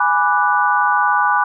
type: chord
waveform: sine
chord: G# half-diminished seventh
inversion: none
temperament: equal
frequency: 830.6 / 987.8 / 1174.7 / 1480 Hz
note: G#5 / B5 / D6 / F#6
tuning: 0 / 0 / 0 / 0 cents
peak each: -18 dBFS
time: 0-1.44 s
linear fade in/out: 5 ms
effects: none